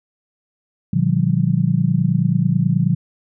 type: chord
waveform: sine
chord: G minor seventh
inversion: first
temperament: just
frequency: 117.6 / 147 / 176.4 / 196 Hz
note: Bb2 / D3 / F3 / G3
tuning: +16 / +2 / +18 / 0 cents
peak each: -21 / -18 / -18 / -23 dBFS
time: 0.93-2.95 s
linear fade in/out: 5 ms
effects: none